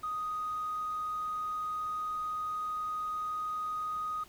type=tone; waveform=triangle; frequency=1246 Hz; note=D#6; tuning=2 cents sharp; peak=-29 dBFS; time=0.03-4.24 s; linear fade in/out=10 ms; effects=tanh soft clip ceiling -30 dBFS + pink hiss -57 dBFS RMS until 4.28 s